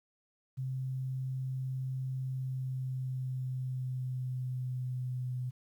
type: tone with pitch glide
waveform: sine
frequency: 130.81 to 125.99 Hz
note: C3 to B2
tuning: 0 to +35 cents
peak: -33 dBFS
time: 0.57-5.51 s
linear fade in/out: 20 ms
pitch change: -65 cents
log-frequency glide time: 2.22-5.36 s
effects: 11-bit